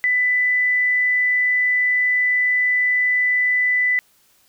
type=tone; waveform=sine; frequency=1993 Hz; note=B6; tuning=15 cents sharp; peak=-15 dBFS; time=0.04-3.99 s; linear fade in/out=0 ms; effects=white hiss -58 dBFS RMS until 4.48 s